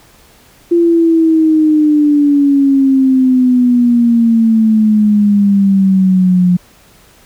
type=exponential sweep; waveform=sine; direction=down; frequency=344.2 to 177.4 Hz; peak=-6 dBFS; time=0.71-6.57 s; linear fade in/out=10 ms; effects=pink hiss -45 dBFS RMS until 7.25 s